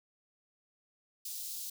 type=high-pass noise; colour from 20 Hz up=white; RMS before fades=-41 dBFS; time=1.25-1.7 s; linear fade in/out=5 ms; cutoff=3900 Hz; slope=24 dB/octave; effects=none